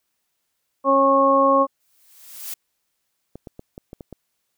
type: harmonic tone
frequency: 273.2 Hz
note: C#4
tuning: 25 cents flat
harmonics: 1 / 2 / 3 / 4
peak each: -22 / -17 / -27 / -16 dBFS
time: 0.84-1.67 s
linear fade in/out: 50 ms
type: noise with exponential growth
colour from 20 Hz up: blue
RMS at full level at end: -29 dBFS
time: 1.8-2.54 s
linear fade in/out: 5 ms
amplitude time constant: 160 ms
type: clicks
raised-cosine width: 2 ms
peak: -23 dBFS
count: 7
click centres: 3.356 / 3.472 / 3.594 / 3.779 / 3.931 / 4.008 / 4.127 s
effects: white hiss -74 dBFS RMS until 4.57 s